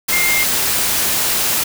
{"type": "tone in noise", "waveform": "sine", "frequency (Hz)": 2113, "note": "C7", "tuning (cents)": 16, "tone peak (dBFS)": -16, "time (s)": [0.12, 0.44], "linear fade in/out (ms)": 10, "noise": "white", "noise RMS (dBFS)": -17, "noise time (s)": [0.08, 1.64], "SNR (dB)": -2, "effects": []}